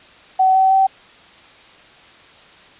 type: tone with pitch steps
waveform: sine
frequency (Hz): 756 / 763 / 770.1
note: F#5 / G5 / G5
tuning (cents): +37 / -47 / -31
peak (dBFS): -10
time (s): 0.39-0.87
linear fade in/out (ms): 10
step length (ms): 160
effects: white hiss -45 dBFS RMS until 2.79 s + resampled to 8000 Hz